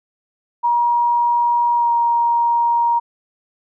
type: tone with pitch glide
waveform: sine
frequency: 952 to 941.1 Hz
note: A#5 to A#5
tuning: +36 to +16 cents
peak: -13 dBFS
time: 0.63-3 s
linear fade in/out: 20 ms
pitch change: -20 cents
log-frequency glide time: 1.75-1.91 s
effects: none